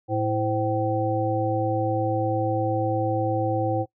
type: harmonic tone with a mistuned harmonic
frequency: 110 Hz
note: A2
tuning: in tune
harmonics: 1 / 3 / 5 / 7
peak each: -27 / -27 / -27 / -27 dBFS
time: 0.08-3.86 s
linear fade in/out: 50 ms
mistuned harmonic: 5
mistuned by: -92 cents
effects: noise-tail reverb RT60 0.1 s tail -20 dB re dry